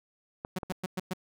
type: clicks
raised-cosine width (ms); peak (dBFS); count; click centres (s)
1; -22; 3; 0.449 / 0.632 / 0.717
type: tone bursts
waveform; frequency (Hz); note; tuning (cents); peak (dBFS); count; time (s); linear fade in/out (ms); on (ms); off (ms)
sawtooth; 184.8; F#3; -2; -26; 5; 0.56-1.135; 5; 27; 110
effects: none